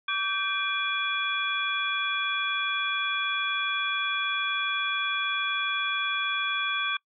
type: tone cluster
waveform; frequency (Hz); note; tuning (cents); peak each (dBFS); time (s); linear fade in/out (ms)
sine; 1148 / 1563 / 2396 / 3379; D6 / G6 / D7 / G#7; -40 / -6 / +34 / +29; -31; 0.08-6.97; 5
effects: noise-tail reverb RT60 0.1 s tail -26 dB re dry